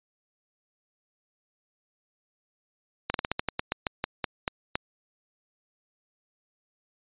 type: slowing click train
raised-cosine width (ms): 0.3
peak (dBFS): -10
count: 14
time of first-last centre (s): 3.1-4.755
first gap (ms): 42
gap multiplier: 1.17
effects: resampled to 8000 Hz